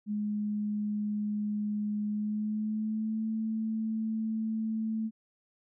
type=tone with pitch glide; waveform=sine; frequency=209.2 to 220.6 Hz; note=G#3 to A3; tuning=+13 to +5 cents; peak=-29 dBFS; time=0.06-5.11 s; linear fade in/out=50 ms; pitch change=+92 cents; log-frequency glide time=2.07-3.27 s; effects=none